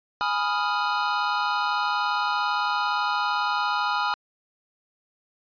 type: chord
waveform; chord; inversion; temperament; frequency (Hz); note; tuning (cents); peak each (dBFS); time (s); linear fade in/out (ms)
square; F half-diminished seventh; first; equal; 830.6 / 987.8 / 1244.5 / 1396.9; Ab5 / Cb6 / Eb6 / F6; 0 / 0 / 0 / 0; -29; 0.21-4.14; 0
effects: resampled to 11025 Hz